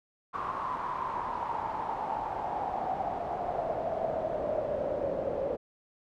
brown noise with band-pass filter sweep, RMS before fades -33 dBFS, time 0.33-5.57 s, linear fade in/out 20 ms, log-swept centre 1100 to 530 Hz, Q 8, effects none

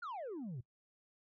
sine exponential sweep, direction down, 1480 to 112.2 Hz, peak -38 dBFS, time 0.02-0.61 s, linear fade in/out 10 ms, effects noise-tail reverb RT60 0.1 s tail -21 dB re dry + tanh soft clip ceiling -40 dBFS

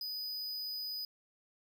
square tone, 4978 Hz, D#8, in tune, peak -38 dBFS, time 0.01-1.05 s, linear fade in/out 2 ms, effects none

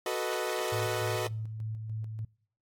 sawtooth chord, B dominant seventh, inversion second, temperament equal, 370 / 440 / 493.9 / 622.3 Hz, F#4 / A4 / B4 / D#5, 0 / 0 / 0 / 0 cents, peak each -31 / -32 / -32 / -32 dBFS, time 0.06-1.27 s, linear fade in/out 2 ms
sine tone with tremolo, 109.7 Hz, A2, 5 cents flat, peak -32 dBFS, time 0.72-2.25 s, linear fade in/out 5 ms, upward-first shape square, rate 3.4 Hz, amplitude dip 35%
effects noise-tail reverb RT60 0.6 s tail -26 dB re dry + AAC 64 kbps

